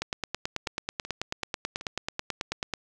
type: two click trains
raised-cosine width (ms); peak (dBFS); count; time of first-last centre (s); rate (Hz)
0.2; -12 / -22; 26 / 4; 0.02-2.737 / 0.67-1.811; 9.2 / 2.63
effects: none